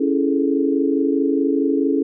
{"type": "chord", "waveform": "sine", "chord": "A major seventh", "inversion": "first", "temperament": "equal", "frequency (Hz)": [277.2, 329.6, 415.3, 440], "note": ["C#4", "E4", "G#4", "A4"], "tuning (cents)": [0, 0, 0, 0], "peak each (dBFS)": [-18, -22, -23, -24], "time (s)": [0, 2.03], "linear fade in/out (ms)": 10, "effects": []}